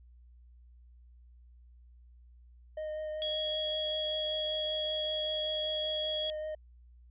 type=tone with vibrato; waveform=triangle; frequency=617 Hz; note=D#5; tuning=15 cents flat; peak=-33 dBFS; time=2.77-6.55 s; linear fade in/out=5 ms; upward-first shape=triangle; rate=5.2 Hz; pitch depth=14 cents each way
type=tone; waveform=sine; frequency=3322 Hz; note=G#7; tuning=in tune; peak=-32 dBFS; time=3.22-6.3 s; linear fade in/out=0 ms
effects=added 60 Hz sine -54 dBFS peak until 7.1 s + resampled to 8000 Hz